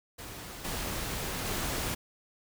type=noise with level steps; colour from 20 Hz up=pink; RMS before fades=-43 / -35 / -33 dBFS; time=0.18-1.95 s; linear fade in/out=10 ms; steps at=0.64 / 1.45 s; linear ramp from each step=10 ms; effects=none